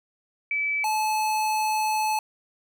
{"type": "tone pair in turn", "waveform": ["sine", "square"], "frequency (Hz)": [2304, 863], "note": ["D7", "A5"], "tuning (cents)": [-34, -34], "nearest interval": "octave + perfect fourth", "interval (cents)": 1700, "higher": "first", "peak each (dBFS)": -23, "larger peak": "neither", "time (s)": [[0.51, 0.84], [0.84, 2.19]], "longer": "second", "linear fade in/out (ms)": 2, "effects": []}